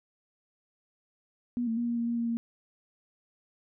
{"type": "tone with pitch steps", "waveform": "sine", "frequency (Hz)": [242, 226.5, 237.7, 236.2, 233.7, 235.6, 233.5, 232], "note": ["B3", "A#3", "A#3", "A#3", "A#3", "A#3", "A#3", "A#3"], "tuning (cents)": [-35, -50, 34, 23, 5, 19, 3, -8], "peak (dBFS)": -27, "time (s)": [1.57, 2.37], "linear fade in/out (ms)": 0, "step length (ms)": 100, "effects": []}